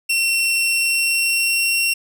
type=tone with pitch glide; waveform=sawtooth; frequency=2718 to 2735 Hz; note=F7 to F7; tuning=-48 to -37 cents; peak=-13 dBFS; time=0.09-1.94 s; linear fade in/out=10 ms; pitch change=+11 cents; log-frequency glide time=0.56-1.8 s; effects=none

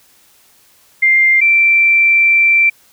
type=tone pair in turn; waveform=sine; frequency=2102 / 2346 Hz; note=C7 / D7; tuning=+7 / -2 cents; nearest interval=major second; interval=191 cents; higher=second; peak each=-7 dBFS; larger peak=neither; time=1.02-1.41 / 1.41-2.7 s; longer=second; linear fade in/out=10 ms; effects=white hiss -50 dBFS RMS until 2.92 s

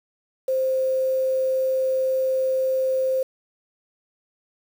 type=tone with quantisation; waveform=sine; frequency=523.3 Hz; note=C5; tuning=in tune; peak=-19 dBFS; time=0.48-3.23 s; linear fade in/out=5 ms; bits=7; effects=none

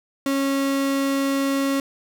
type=tone; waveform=35% pulse; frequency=274.5 Hz; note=C#4; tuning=17 cents flat; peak=-18 dBFS; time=0.26-1.8 s; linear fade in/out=2 ms; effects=none

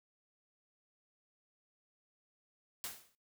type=noise with exponential decay; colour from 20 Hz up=white; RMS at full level=-39 dBFS; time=2.84-3.15 s; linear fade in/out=0 ms; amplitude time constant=67 ms; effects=noise-tail reverb RT60 0.2 s tail -19 dB re dry

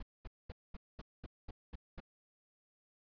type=noise bursts; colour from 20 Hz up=brown; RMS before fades=-44 dBFS; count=9; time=0-2.003 s; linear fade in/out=5 ms; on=27 ms; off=220 ms; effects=resampled to 11025 Hz

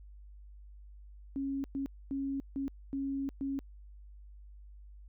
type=tone bursts at uneven times; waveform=sine; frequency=274 Hz; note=C#4; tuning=20 cents flat; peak=-32 dBFS; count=6; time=1.36-1.64 / 1.75-1.86 / 2.11-2.4 / 2.56-2.68 / 2.93-3.29 / 3.41-3.59 s; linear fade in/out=0 ms; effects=added 50 Hz sine -49 dBFS peak until 5.08 s

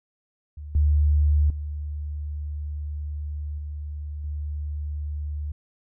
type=tone with level steps; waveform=sine; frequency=74.2 Hz; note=D2; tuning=18 cents sharp; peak=-34 / -16 / -28 / -30 / -27 dBFS; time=0.57-5.52 s; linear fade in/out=5 ms; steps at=0.75 / 1.5 / 3.58 / 4.24 s; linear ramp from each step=2 ms; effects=none

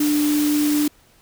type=tone in noise; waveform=sine; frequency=296.7 Hz; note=D4; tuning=18 cents sharp; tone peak=-16 dBFS; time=0-0.88 s; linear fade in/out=5 ms; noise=white; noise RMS=-28 dBFS; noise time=0-0.88 s; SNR=+9 dB; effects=pink hiss -55 dBFS RMS until 1.21 s

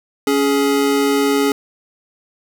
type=tone pair together; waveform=square; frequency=279.7 / 419.1 Hz; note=C#4 / G#4; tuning=+16 / +16 cents; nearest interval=perfect fifth; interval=700 cents; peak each=-17 dBFS; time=0.27-1.52 s; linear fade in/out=2 ms; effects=none

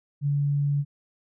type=tone; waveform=sine; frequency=143.2 Hz; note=D3; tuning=43 cents flat; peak=-21 dBFS; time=0.21-0.85 s; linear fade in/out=50 ms; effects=none

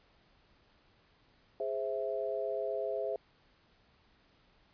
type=chord; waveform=sine; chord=Ab augmented; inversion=none; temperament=equal; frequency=415.3 / 523.3 / 659.3 Hz; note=Ab4 / C5 / E5; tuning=0 / 0 / 0 cents; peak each=-37 / -37 / -36 dBFS; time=1.6-3.16 s; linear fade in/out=2 ms; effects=pink hiss -67 dBFS RMS until 4.73 s + resampled to 11025 Hz

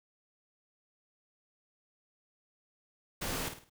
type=noise with echo; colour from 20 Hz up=pink; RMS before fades=-36 dBFS; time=3.21-3.49 s; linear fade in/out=10 ms; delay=52 ms; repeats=4; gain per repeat=-8 dB; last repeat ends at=3.698 s; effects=none

